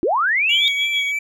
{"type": "linear sweep", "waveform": "sine", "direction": "up", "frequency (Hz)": [293.7, 3729], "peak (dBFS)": -15, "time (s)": [0.03, 0.68], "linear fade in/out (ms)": 0}
{"type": "tone with vibrato", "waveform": "triangle", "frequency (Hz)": 2295, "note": "D7", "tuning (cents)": -40, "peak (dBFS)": -18, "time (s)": [0.49, 1.19], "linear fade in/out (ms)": 5, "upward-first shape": "sine", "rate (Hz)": 3.1, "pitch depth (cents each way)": 30}
{"type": "tone with tremolo", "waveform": "sine", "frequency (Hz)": 3333, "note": "G#7", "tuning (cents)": 5, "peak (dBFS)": -18, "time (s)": [0.49, 1.12], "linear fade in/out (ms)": 50, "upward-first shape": "sine", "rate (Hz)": 6.7, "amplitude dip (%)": 80}
{"effects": []}